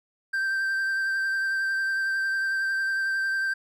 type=tone with vibrato; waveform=triangle; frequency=1568 Hz; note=G6; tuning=in tune; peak=-22 dBFS; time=0.33-3.54 s; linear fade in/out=10 ms; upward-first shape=triangle; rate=11 Hz; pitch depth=19 cents each way; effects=none